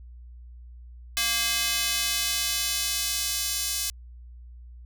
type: tone with high-pass filter sweep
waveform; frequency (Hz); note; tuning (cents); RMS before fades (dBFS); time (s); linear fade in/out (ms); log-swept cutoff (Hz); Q
square; 231.8; A#3; -10; -27; 1.17-3.9; 0; 2600 to 5300; 0.86
effects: added 60 Hz sine -42 dBFS peak until 4.85 s